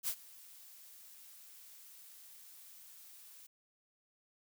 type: noise with ADSR envelope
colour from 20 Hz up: blue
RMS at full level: -34 dBFS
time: 0.03-3.47 s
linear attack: 51 ms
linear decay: 67 ms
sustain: -22 dB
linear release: 10 ms
effects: none